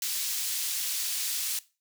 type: high-pass noise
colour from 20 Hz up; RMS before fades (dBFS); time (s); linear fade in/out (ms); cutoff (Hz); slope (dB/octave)
pink; -31; 0.02-1.59; 2; 4300; 12
effects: noise-tail reverb RT60 0.3 s tail -19 dB re dry